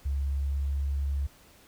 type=tone with pitch glide; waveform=sine; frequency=69.3 to 69.86 Hz; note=C#2 to C#2; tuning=0 to +14 cents; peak=-26 dBFS; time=0.05-1.27 s; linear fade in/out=10 ms; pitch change=+14 cents; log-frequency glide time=0.26-0.79 s; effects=pink hiss -57 dBFS RMS until 1.67 s